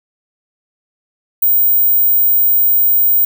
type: tone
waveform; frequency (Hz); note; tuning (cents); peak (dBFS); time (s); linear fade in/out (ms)
sine; 15110; A#9; +22; -8; 1.42-3.25; 5
effects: none